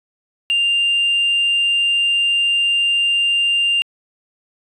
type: tone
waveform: sine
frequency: 2794 Hz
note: F7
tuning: in tune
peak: -12 dBFS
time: 0.5-3.82 s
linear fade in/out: 0 ms
effects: tanh soft clip ceiling -11 dBFS